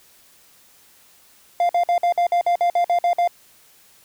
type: tone bursts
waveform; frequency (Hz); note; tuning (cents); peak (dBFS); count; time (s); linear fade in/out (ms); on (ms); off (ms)
triangle; 698; F5; -1; -13; 12; 1.6-3.276; 2; 92; 52
effects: white hiss -53 dBFS RMS until 4.04 s